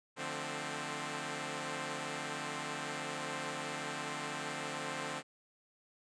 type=chord; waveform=5% pulse; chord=D minor seventh; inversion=none; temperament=equal with one note detuned; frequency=148.37 / 174.61 / 220 / 261.6 Hz; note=D3 / F3 / A3 / C4; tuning=+18 / 0 / 0 / 0 cents; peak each=-31 / -35 / -35 / -30 dBFS; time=0.16-5.23 s; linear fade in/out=50 ms; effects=resampled to 22050 Hz